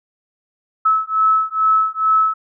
sine beating tone pair, 1298 / 1300.3 Hz, E6 / E6, -27 / -24 cents, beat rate 2.3 Hz, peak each -16 dBFS, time 0.85-2.34 s, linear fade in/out 10 ms, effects none

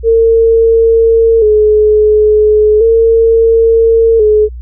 sine tone with vibrato, 440 Hz, A4, in tune, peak -4 dBFS, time 0.03-4.49 s, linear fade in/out 50 ms, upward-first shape square, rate 0.36 Hz, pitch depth 57 cents each way, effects added 60 Hz sine -22 dBFS peak until 4.61 s

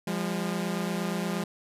sawtooth tone pair together, 174.5 / 203 Hz, F3 / G#3, -1 / -39 cents, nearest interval minor third, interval 262 cents, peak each -27 dBFS, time 0.07-1.44 s, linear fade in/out 5 ms, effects resampled to 32000 Hz

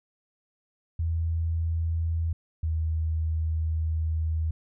sine tone pair in turn, 82.3 / 79.91 Hz, E2 / D#2, -2 / +47 cents, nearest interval minor second, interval 51 cents, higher first, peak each -24 dBFS, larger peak neither, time 0.99-2.33 / 2.63-4.51 s, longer second, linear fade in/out 5 ms, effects none

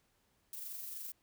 violet noise with amplitude modulation, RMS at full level -43 dBFS, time 0.53-1.12 s, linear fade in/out 2 ms, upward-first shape sine, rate 23.4 Hz, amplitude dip 35%, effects pink hiss -75 dBFS RMS until 1.22 s

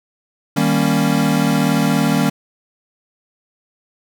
square chord, Eb dominant seventh, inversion none, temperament equal, 155.56 / 196 / 233.1 / 277.2 Hz, Eb3 / G3 / Bb3 / Db4, 0 / 0 / 0 / 0 cents, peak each -20 dBFS, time 0.56-2.3 s, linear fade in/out 10 ms, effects none

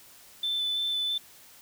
sine tone with vibrato, 3520 Hz, A7, in tune, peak -25 dBFS, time 0.43-1.18 s, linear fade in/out 5 ms, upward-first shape square, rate 3 Hz, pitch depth 8 cents each way, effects tanh soft clip ceiling -23 dBFS + white hiss -53 dBFS RMS until 1.61 s

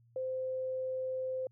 sine tone, 518 Hz, C5, 17 cents flat, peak -33 dBFS, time 0.16-1.47 s, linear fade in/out 2 ms, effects added 117 Hz sine -62 dBFS peak until 1.51 s

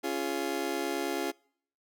30% pulse chord, Db major, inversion none, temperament just, 277.2 / 346.5 / 415.8 Hz, Db4 / F4 / Ab4, 0 / -14 / +2 cents, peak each -33 / -31 / -33 dBFS, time 0.03-1.32 s, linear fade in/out 20 ms, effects noise-tail reverb RT60 0.6 s tail -26 dB re dry

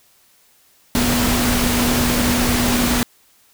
sine tone in noise, 243.2 Hz, B3, 26 cents flat, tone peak -19 dBFS, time 0.95-3.03 s, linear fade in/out 0 ms, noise pink, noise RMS -19 dBFS, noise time 0.95-3.03 s, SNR -3 dB, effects white hiss -55 dBFS RMS until 3.53 s

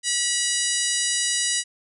harmonic tone with a mistuned harmonic, 970 Hz, B5, 31 cents flat, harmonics 2 / 3 / 4 / 5 / 6 / 7 / 8 / 9 / 10, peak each -30 / -30 / -30 / -30 / -30 / -30 / -30 / -30 / -30 dBFS, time 0.03-1.64 s, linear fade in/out 50 ms, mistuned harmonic 9, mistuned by -58 cents, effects none

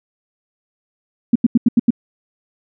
sine tone bursts, 234.8 Hz, A#3, 13 cents sharp, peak -7 dBFS, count 6, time 1.33-1.906 s, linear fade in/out 5 ms, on 26 ms, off 84 ms, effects none

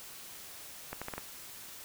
accelerating click train, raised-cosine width 0.5 ms, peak -22 dBFS, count 5, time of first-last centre 0.93-1.18 s, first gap 86 ms, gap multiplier 0.79, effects white hiss -48 dBFS RMS until 1.84 s

